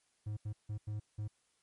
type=tone bursts at uneven times; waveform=triangle; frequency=105.7 Hz; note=G#2; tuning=31 cents sharp; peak=-34 dBFS; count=5; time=0.26-0.37 / 0.45-0.53 / 0.69-0.78 / 0.87-1 / 1.18-1.28 s; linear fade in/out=10 ms; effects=white hiss -75 dBFS RMS until 1.62 s + MP3 48 kbps